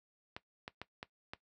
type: clicks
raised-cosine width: 0.3 ms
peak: -26 dBFS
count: 5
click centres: 0.365 / 0.679 / 0.816 / 1.029 / 1.335 s
effects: noise-tail reverb RT60 0.1 s tail -17 dB re dry + high-pass 60 Hz 12 dB/octave